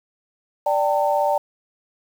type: chord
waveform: sine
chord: D suspended fourth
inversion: none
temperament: equal with one note detuned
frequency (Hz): 587.3 / 784 / 900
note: D5 / G5 / A5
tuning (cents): 0 / 0 / +39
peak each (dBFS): -20 / -22 / -22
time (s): 0.66-1.38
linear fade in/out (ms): 5
effects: 7-bit